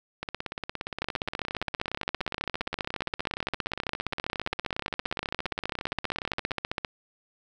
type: two click trains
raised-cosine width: 0.3 ms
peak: -16 / -12 dBFS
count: 109 / 89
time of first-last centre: 0.23-6.509 / 1.02-6.848 s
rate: 17.2 / 15.1 Hz
effects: none